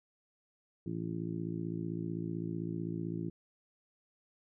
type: harmonic tone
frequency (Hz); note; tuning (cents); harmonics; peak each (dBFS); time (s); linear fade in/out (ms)
55.7; A1; +22; 2 / 3 / 4 / 5 / 6 / 7; -43 / -38 / -47 / -43 / -41 / -49; 0.86-3.3; 5
effects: none